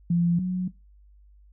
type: tone pair in turn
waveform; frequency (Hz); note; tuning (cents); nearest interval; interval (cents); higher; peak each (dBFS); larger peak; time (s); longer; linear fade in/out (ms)
sine; 172 / 182.91; F3 / F#3; -26 / -20; minor second; 106; second; -19 / -23; first; 0.1-0.39 / 0.39-0.68; neither; 5
effects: noise-tail reverb RT60 0.2 s tail -18 dB re dry + added 50 Hz sine -51 dBFS peak until 1.52 s